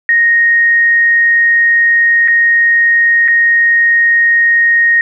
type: tone with dropouts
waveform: sine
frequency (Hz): 1864.7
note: A#6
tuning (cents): 0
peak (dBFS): -6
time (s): 0.09-5.01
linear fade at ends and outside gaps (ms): 1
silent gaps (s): 2.277-2.282 / 3.279-3.283
effects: none